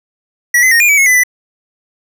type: tone with pitch steps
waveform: square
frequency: 1933 / 2038 / 1856 / 2419 / 2288 / 2178 / 2006 / 1986 Hz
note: B6 / C7 / A#6 / D#7 / D7 / C#7 / B6 / B6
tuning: -38 / -46 / -8 / -49 / -46 / -31 / +26 / +9 cents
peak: -7 dBFS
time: 0.54-1.236 s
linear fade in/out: 5 ms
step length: 87 ms
effects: none